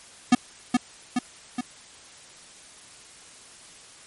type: tone with echo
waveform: square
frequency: 246.9 Hz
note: B3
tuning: in tune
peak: -13 dBFS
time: 0.32-0.35 s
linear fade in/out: 5 ms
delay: 420 ms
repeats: 3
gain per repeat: -4 dB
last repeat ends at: 1.61 s
effects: white hiss -48 dBFS RMS until 4.06 s + MP3 48 kbps